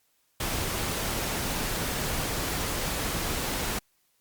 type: noise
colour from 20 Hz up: pink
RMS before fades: -30 dBFS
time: 0.4-3.79 s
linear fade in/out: 5 ms
effects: white hiss -70 dBFS RMS until 4.2 s + Opus 48 kbps

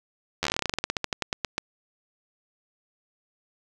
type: slowing click train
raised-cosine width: 0.2 ms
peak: -8 dBFS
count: 24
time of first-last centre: 0.43-1.581 s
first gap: 11 ms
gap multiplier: 1.12
effects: none

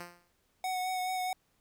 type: tone with exponential decay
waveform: 5% pulse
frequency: 174.61 Hz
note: F3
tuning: in tune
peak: -28 dBFS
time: 0-0.32 s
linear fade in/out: 2 ms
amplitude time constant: 68 ms
type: tone with vibrato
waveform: square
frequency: 740 Hz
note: F#5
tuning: in tune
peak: -32 dBFS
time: 0.64-1.33 s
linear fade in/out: 2 ms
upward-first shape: sine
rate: 4.7 Hz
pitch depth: 18 cents each way
effects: pink hiss -73 dBFS RMS until 1.6 s

